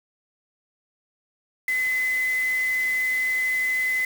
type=tone in noise; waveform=sine; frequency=2028 Hz; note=B6; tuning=45 cents sharp; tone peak=-21 dBFS; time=1.68-4.05 s; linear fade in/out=2 ms; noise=white; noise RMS=-39 dBFS; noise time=1.68-4.05 s; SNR=+15 dB; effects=none